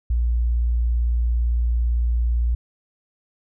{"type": "tone", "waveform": "sine", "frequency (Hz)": 58.9, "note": "A#1", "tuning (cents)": 19, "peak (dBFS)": -17, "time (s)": [0.1, 2.55], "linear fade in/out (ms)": 5, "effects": []}